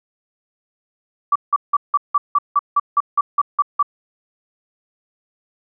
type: tone bursts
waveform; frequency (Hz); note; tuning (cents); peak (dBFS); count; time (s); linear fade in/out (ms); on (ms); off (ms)
sine; 1155; D6; -29; -11; 13; 1.32-3.828; 5; 36; 170
effects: none